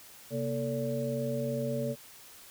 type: tone cluster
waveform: sine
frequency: 133.6 / 236 / 444.5 / 572 Hz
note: C3 / A#3 / A4 / D5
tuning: +36 / +22 / +18 / -46 cents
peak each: -35 / -35 / -37 / -34 dBFS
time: 0.3-1.96 s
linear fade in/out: 50 ms
effects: white hiss -52 dBFS RMS until 2.5 s